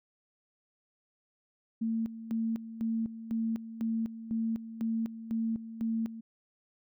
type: tone with tremolo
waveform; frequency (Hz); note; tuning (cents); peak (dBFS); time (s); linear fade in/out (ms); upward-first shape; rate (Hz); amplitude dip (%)
sine; 225.6; A3; +44; -28; 1.81-6.21; 10; square; 2; 75
effects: none